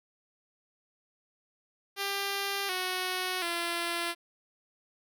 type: tone with pitch steps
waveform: 5% pulse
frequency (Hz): 397.3 / 368.6 / 341.9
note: G4 / F#4 / F4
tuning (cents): +23 / -7 / -37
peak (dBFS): -19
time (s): 1.96-4.15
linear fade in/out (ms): 50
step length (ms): 730
effects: none